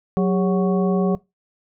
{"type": "harmonic tone with a mistuned harmonic", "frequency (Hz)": 185.2, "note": "F#3", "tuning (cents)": 2, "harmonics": [1, 2, 3, 4, 6], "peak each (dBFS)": [-17, -23, -27, -29, -33], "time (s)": [0.17, 1.15], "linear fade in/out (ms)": 0, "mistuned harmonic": 2, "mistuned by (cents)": 140, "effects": ["noise-tail reverb RT60 0.2 s tail -21 dB re dry"]}